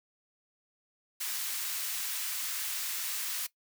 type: high-pass noise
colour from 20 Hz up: white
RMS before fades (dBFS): -35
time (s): 1.2-3.47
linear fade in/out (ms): 10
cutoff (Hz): 1400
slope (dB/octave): 12
effects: noise-tail reverb RT60 0.1 s tail -18 dB re dry